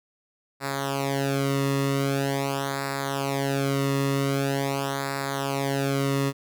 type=tone with flanger; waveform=sawtooth; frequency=138 Hz; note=C#3; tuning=7 cents flat; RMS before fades=-26 dBFS; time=0.6-6.33 s; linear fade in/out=50 ms; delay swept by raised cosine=0.32 to 1.3 ms; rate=0.44 Hz; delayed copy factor=-0.85; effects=none